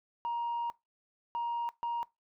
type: tone bursts at uneven times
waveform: sine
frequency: 942 Hz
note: A#5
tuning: 18 cents sharp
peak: -29 dBFS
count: 3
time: 0.25-0.7 / 1.35-1.69 / 1.83-2.03 s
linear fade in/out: 0 ms
effects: noise-tail reverb RT60 0.2 s tail -22 dB re dry + tanh soft clip ceiling -29 dBFS